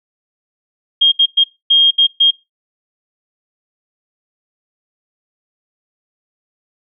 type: tone bursts at uneven times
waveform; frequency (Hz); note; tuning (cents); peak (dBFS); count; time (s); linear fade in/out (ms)
sine; 3231; G#7; -48; -6; 6; 1.01-1.12 / 1.19-1.26 / 1.37-1.44 / 1.7-1.91 / 1.98-2.07 / 2.2-2.31; 10
effects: noise-tail reverb RT60 0.2 s tail -20 dB re dry